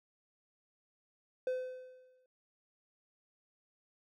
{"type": "tone with exponential decay", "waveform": "triangle", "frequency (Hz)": 510, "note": "C5", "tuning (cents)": -44, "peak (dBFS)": -28, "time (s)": [1.47, 2.26], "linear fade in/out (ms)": 2, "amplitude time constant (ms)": 170, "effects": []}